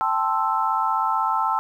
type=chord; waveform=sine; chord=A minor seventh; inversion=third; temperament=equal; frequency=784 / 880 / 1046.5 / 1318.5 Hz; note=G5 / A5 / C6 / E6; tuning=0 / 0 / 0 / 0 cents; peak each=-28 / -23 / -26 / -24 dBFS; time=0.01-1.59 s; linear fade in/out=0 ms; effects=9-bit